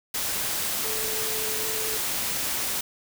sine tone in noise, 436.6 Hz, A4, 13 cents flat, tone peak -35 dBFS, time 0.84-1.97 s, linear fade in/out 5 ms, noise white, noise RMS -28 dBFS, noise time 0.14-2.81 s, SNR -10 dB, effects none

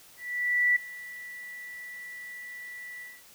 sine tone with ADSR envelope, 1962 Hz, B6, 12 cents flat, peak -19 dBFS, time 0.17-3.23 s, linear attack 590 ms, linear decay 7 ms, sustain -20 dB, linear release 220 ms, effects white hiss -54 dBFS RMS until 3.34 s

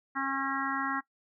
harmonic tone, 271.8 Hz, C#4, 34 cents flat, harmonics 1 / 3 / 4 / 5 / 6 / 7, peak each -36 / -38 / -35 / -35 / -37 / -39 dBFS, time 0.15-1.01 s, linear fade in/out 20 ms, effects noise-tail reverb RT60 0.1 s tail -19 dB re dry

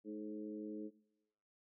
harmonic tone with a mistuned harmonic, 106.8 Hz, G#2, 49 cents sharp, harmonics 2 / 3 / 4 / 5, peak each -48 / -45 / -49 / -57 dBFS, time 0.04-0.91 s, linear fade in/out 50 ms, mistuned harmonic 3, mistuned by -27 cents, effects noise-tail reverb RT60 1.0 s tail -21 dB re dry

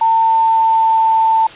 sine tone with pitch glide, 900 to 892.2 Hz, A5 to A5, +39 to +24 cents, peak -9 dBFS, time 0.01-1.47 s, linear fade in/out 5 ms, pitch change -15 cents, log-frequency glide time 0.21-1.11 s, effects white hiss -34 dBFS RMS until 1.55 s + resampled to 8000 Hz

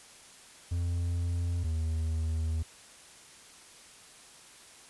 triangle tone pair in turn, 86.5 / 80.31 Hz, F2 / E2, -16 / -45 cents, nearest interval minor second, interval 129 cents, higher first, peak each -26 dBFS, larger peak neither, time 0.71-1.64 / 1.64-2.63 s, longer second, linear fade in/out 10 ms, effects white hiss -53 dBFS RMS until 4.89 s + resampled to 24000 Hz

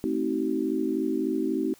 sine chord, A diminished seventh, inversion none, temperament just, 220 / 264 / 316.8 / 380.2 Hz, A3 / C4 / Eb4 / Gb4, 0 / +16 / +31 / +47 cents, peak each -33 / -29 / -28 / -30 dBFS, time 0.04-1.74 s, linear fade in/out 0 ms, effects white hiss -57 dBFS RMS until 1.79 s

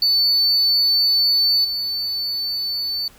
triangle tone with level steps, 4498 Hz, C#8, 24 cents sharp, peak -12 / -20 dBFS, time 0.02-3.08 s, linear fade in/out 2 ms, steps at 1.64 s, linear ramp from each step 10 ms, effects tanh soft clip ceiling -8 dBFS + pink hiss -49 dBFS RMS until 3.18 s

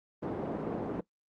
pink band-pass noise, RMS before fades -35 dBFS, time 0.22-1.01 s, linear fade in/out 10 ms, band 210 to 590 Hz, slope 12 dB/octave, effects noise-tail reverb RT60 0.1 s tail -20 dB re dry + Opus 24 kbps

